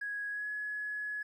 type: tone with pitch glide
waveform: triangle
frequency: 1661.2 to 1691.2 Hz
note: G#6 to G#6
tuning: 0 to +31 cents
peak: -31 dBFS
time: 0.01-1.23 s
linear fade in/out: 10 ms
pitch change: +31 cents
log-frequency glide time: 0.3-0.48 s
effects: tanh soft clip ceiling -33 dBFS